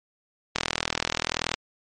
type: click train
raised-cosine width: 0.2 ms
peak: -5 dBFS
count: 41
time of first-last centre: 0.56-1.54 s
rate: 40.8 Hz
effects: MP3 48 kbps